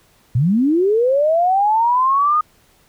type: linear sweep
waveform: sine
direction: up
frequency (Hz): 108.7 to 1244.5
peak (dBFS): -12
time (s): 0.35-2.41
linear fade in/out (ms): 5
effects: pink hiss -55 dBFS RMS until 2.88 s